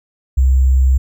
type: tone with sample-and-hold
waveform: sine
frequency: 65.41 Hz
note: C2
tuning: in tune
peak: -8 dBFS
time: 0.37-0.98 s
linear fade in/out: 10 ms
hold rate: 7350 Hz
effects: none